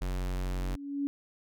square tone, 45.83 Hz, F#1, 16 cents flat, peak -31 dBFS, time 0.01-0.76 s, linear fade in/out 10 ms
sine tone with exponential growth, 282.1 Hz, C#4, 30 cents sharp, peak -26 dBFS, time 0.28-1.07 s, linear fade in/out 0 ms, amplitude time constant 170 ms
effects none

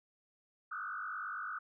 sine tone with frequency modulation, 1357 Hz, E6, 50 cents sharp, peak -38 dBFS, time 0.71-1.59 s, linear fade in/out 10 ms, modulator 48.9 Hz, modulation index 3.4, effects none

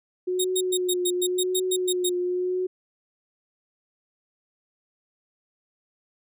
sine tone with vibrato, 363.7 Hz, F#4, 30 cents flat, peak -23 dBFS, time 0.27-2.67 s, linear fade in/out 10 ms, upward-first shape triangle, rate 0.92 Hz, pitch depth 34 cents each way
15% pulse tone bursts, 3729 Hz, A#7, in tune, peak -16 dBFS, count 11, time 0.39-2.095 s, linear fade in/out 10 ms, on 55 ms, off 110 ms
effects none

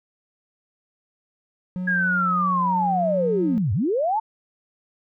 triangle tone with vibrato, 180.8 Hz, F#3, 40 cents flat, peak -23 dBFS, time 1.76-3.58 s, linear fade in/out 0 ms, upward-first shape sine, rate 3.2 Hz, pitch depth 18 cents each way
sine linear two-way sweep, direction down then up, 1661.2 to 87.31 to 913 Hz, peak -19 dBFS, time 1.87-4.2 s, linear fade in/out 10 ms, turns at 3.73 s
effects none

